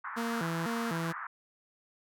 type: band-pass noise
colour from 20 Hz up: white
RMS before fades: -40 dBFS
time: 0.04-1.27 s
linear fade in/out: 5 ms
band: 950 to 1700 Hz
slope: 48 dB/octave
type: tone with vibrato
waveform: sawtooth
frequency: 196 Hz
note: G3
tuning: in tune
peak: -28 dBFS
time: 0.16-1.13 s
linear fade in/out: 20 ms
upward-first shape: square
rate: 2 Hz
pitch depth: 290 cents each way
effects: none